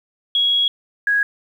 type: tone pair in turn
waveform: sine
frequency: 3322 / 1655.7 Hz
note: G#7 / G#6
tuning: 0 / -6 cents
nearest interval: octave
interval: 1206 cents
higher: first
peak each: -14 dBFS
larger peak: neither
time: 0.35-0.68 / 1.07-1.23 s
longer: first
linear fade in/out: 2 ms
effects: 8-bit